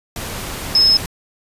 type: tone in noise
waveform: sine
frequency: 5180 Hz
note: E8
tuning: 31 cents flat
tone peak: -9 dBFS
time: 0.75-0.97 s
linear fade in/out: 2 ms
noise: pink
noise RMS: -27 dBFS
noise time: 0.16-1.06 s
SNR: +15 dB
effects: resampled to 32000 Hz